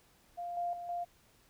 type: tone with level steps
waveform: sine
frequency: 698.5 Hz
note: F5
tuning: in tune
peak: -37 / -32 / -40 / -34 dBFS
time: 0.37-1.05 s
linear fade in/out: 20 ms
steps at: 0.57 / 0.73 / 0.89 s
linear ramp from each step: 2 ms
effects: pink hiss -66 dBFS RMS until 1.49 s